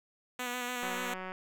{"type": "tone with vibrato", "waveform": "5% pulse", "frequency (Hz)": 246.9, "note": "B3", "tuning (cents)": 0, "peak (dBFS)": -23, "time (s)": [0.39, 1.14], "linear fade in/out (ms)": 5, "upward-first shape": "square", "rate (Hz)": 6.8, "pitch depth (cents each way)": 19}
{"type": "click train", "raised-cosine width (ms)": 0.5, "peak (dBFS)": -26, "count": 92, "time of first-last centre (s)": [0.83, 1.319], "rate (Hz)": 186}
{"effects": []}